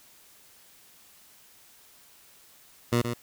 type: tone with echo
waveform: 15% pulse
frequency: 119.5 Hz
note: A#2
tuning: 43 cents sharp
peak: -15 dBFS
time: 2.92-3.02 s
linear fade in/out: 10 ms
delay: 120 ms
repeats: 1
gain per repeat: -7 dB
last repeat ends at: 3.14 s
effects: white hiss -56 dBFS RMS until 3.22 s